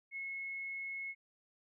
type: tone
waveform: sine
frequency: 2180 Hz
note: C#7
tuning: 29 cents flat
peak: -39 dBFS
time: 0.11-1.15 s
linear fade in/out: 50 ms
effects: none